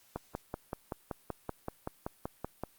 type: click train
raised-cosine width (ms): 1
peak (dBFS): -21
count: 14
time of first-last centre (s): 0.16-2.636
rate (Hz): 5.25
effects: white hiss -64 dBFS RMS until 2.78 s + Opus 48 kbps